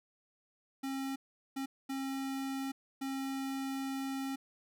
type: tone bursts at uneven times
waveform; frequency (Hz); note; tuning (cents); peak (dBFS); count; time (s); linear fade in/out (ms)
square; 269.6; C#4; -48; -36; 4; 0.83-1.16 / 1.56-1.66 / 1.89-2.72 / 3.01-4.36; 10
effects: none